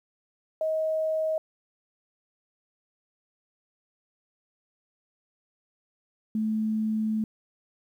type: tone pair in turn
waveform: sine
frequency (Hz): 632 / 217.7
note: D#5 / A3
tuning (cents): +27 / -18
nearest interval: octave + tritone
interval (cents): 1845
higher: first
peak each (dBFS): -24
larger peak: neither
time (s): 0.61-1.38 / 6.35-7.24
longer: second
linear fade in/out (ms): 2
effects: 10-bit